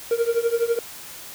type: tone with tremolo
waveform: triangle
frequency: 466.2 Hz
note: A#4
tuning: in tune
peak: -13 dBFS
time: 0.11-0.79 s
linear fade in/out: 2 ms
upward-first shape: triangle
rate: 12 Hz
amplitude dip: 95%
effects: white hiss -39 dBFS RMS until 1.34 s